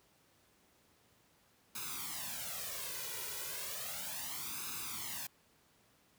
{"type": "noise with flanger", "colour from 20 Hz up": "white", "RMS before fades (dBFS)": -42, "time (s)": [1.75, 5.27], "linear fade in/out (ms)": 5, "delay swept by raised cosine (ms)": [0.78, 2.08], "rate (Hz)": 0.34, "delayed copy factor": 0.85, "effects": ["pink hiss -69 dBFS RMS until 6.18 s", "high-pass 80 Hz 12 dB/octave"]}